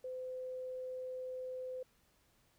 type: tone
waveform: sine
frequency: 511 Hz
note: C5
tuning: 41 cents flat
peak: -40 dBFS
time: 0.04-1.83 s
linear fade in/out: 5 ms
effects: pink hiss -72 dBFS RMS until 2.58 s